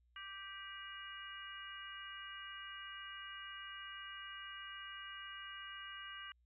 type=harmonic tone with a mistuned harmonic; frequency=392 Hz; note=G4; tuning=in tune; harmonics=3 / 4 / 5 / 6 / 7; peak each=-53 / -52 / -55 / -60 / -51 dBFS; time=0.16-6.32 s; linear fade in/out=2 ms; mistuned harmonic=7; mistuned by=+82 cents; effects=added 60 Hz sine -70 dBFS peak until 6.45 s